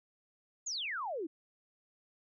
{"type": "exponential sweep", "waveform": "sine", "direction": "down", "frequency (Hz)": [7210, 296.5], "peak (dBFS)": -35, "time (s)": [0.66, 1.27], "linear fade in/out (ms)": 10, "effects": []}